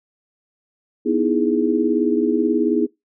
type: chord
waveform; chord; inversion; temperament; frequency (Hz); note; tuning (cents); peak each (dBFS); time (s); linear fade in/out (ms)
sine; E major seventh; second; equal; 246.9 / 311.1 / 329.6 / 415.3; B3 / D#4 / E4 / G#4; 0 / 0 / 0 / 0; -21; 1.05-2.87; 20
effects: noise-tail reverb RT60 0.2 s tail -24 dB re dry